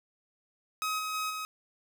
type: tone with level steps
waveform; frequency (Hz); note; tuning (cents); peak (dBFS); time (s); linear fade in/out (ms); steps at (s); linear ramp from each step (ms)
sawtooth; 1268; D#6; +32; -26 / -29 / -27 / -31; 0.82-1.45; 0; 0.98 / 1.13 / 1.29; 20
effects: none